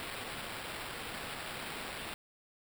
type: noise with sample-and-hold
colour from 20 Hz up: white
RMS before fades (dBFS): -42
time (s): 0-2.14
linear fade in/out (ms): 0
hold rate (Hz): 6300
effects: none